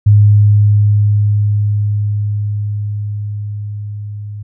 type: tone with level ramp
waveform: sine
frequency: 103.83 Hz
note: G#2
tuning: in tune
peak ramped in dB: -3 to -23 dBFS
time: 0.06-4.43 s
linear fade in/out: 10 ms
effects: none